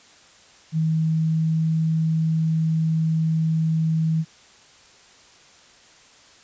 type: tone with pitch glide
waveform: sine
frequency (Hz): 159.4 to 160.32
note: D#3 to E3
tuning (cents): +42 to -48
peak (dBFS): -18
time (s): 0.72-4.25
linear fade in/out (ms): 50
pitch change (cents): +10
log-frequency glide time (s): 0.89-1.64
effects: white hiss -51 dBFS RMS until 6.43 s + resampled to 16000 Hz